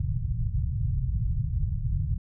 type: low-pass noise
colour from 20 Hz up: white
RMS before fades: -27 dBFS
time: 0-2.18 s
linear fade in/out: 5 ms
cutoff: 140 Hz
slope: 48 dB/octave
effects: none